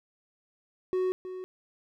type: tone with echo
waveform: triangle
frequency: 370 Hz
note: F#4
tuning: in tune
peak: -23 dBFS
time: 0.93-1.12 s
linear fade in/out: 0 ms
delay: 320 ms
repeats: 1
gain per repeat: -11 dB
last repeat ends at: 1.44 s
effects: none